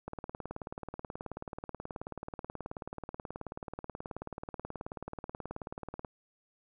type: click train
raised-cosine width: 1 ms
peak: -25 dBFS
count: 112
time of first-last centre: 0.08-6.048 s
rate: 18.6 Hz
effects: none